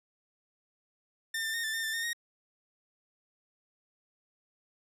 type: tone with pitch steps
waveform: sawtooth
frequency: 1803 / 1787 / 1840 / 1766 / 1811 / 1775 / 1830 / 1871 Hz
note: A6 / A6 / A#6 / A6 / A6 / A6 / A#6 / A#6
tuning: +42 / +26 / -23 / +6 / +49 / +15 / -32 / +6 cents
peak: -28 dBFS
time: 1.34-2.132 s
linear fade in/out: 5 ms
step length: 99 ms
effects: resampled to 32000 Hz